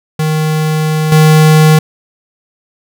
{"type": "tone with level steps", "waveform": "square", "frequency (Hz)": 155.6, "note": "D#3", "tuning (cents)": 0, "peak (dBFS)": [-11, -4], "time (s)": [0.19, 1.79], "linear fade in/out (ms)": 5, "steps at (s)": 1.12, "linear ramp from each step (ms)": 2, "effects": []}